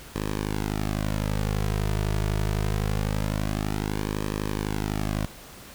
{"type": "tone with flanger", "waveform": "sawtooth", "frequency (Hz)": 51.91, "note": "G#1", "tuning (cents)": 0, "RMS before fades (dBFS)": -27, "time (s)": [0.15, 5.26], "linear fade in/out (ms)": 5, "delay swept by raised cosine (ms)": [1.4, 3.8], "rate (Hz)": 0.24, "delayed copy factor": -1, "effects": ["pink hiss -45 dBFS RMS until 5.74 s"]}